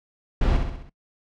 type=noise with echo; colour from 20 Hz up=brown; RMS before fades=-20 dBFS; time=0.41-0.57 s; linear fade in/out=5 ms; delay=65 ms; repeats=5; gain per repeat=-5 dB; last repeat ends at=0.895 s; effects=noise-tail reverb RT60 0.1 s tail -21 dB re dry + low-pass 4000 Hz 12 dB/octave